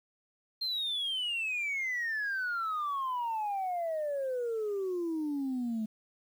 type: exponential sweep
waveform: sine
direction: down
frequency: 4206 to 213.7 Hz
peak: -29 dBFS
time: 0.61-5.86 s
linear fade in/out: 10 ms
effects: tanh soft clip ceiling -28 dBFS + 10-bit